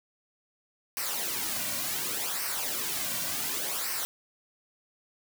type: noise with flanger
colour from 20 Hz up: white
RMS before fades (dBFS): -32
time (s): 0.97-4.05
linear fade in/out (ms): 0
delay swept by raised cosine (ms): 0.28 to 2.38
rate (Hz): 0.68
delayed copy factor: -0.65
effects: none